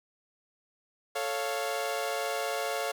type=chord; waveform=sawtooth; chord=A augmented; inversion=none; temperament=equal; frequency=440 / 554.4 / 698.5 Hz; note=A4 / C#5 / E#5; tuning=0 / 0 / 0 cents; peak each=-32 / -30 / -30 dBFS; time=1.15-2.92 s; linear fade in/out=10 ms; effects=none